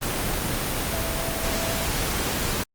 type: tone in noise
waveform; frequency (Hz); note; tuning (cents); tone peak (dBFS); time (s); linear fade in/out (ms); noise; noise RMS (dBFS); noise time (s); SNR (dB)
sine; 662; E5; +7; -32; 0.91-1.86; 20; pink; -26; 0.01-2.64; -9
effects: Opus 24 kbps